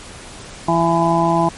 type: harmonic tone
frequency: 167.4 Hz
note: E3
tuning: 27 cents sharp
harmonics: 1 / 2 / 4 / 5 / 6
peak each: -19 / -19 / -19 / -19 / -19 dBFS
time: 0.68-1.49 s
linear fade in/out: 5 ms
effects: pink hiss -36 dBFS RMS until 1.57 s + MP3 48 kbps